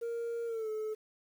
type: tone with pitch glide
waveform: sine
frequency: 466.2 to 432.5 Hz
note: A#4 to A4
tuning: 0 to -30 cents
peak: -31 dBFS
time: 0.01-0.95 s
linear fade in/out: 20 ms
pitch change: -130 cents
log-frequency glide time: 0.46-0.69 s
effects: tanh soft clip ceiling -33 dBFS + 10-bit